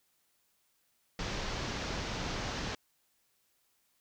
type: low-pass noise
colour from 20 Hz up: pink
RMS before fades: -37 dBFS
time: 1.19-2.75 s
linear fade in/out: 2 ms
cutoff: 6400 Hz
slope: 48 dB/octave
effects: white hiss -74 dBFS RMS until 4 s